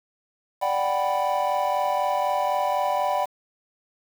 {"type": "chord", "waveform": "triangle", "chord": "G major seventh", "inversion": "second", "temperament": "equal", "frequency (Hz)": [587.3, 740, 784, 987.8], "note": ["D5", "F#5", "G5", "B5"], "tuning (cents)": [0, 0, 0, 0], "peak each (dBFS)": -25, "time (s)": [0.61, 3.26], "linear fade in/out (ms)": 20, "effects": ["7-bit"]}